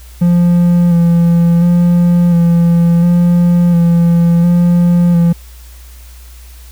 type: tone with vibrato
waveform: triangle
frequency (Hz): 172.1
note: F3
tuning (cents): -25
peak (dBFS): -4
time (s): 0.21-5.33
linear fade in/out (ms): 10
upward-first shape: square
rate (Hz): 0.71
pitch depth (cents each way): 20
effects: added 60 Hz sine -32 dBFS peak until 6.71 s + white hiss -42 dBFS RMS until 6.71 s